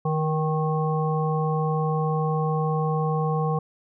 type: harmonic tone with a mistuned harmonic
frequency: 155.56 Hz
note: D#3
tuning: in tune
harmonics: 1 / 3 / 5 / 7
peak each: -23 / -28 / -30 / -31 dBFS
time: 0.05-3.59 s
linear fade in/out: 5 ms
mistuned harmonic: 3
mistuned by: +21 cents
effects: none